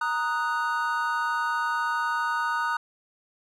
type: chord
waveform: triangle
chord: D# minor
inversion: second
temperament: equal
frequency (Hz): 932.3 / 1244.5 / 1480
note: A#5 / D#6 / F#6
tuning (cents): 0 / 0 / 0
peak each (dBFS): -27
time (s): 0.01-2.77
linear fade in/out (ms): 5
effects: none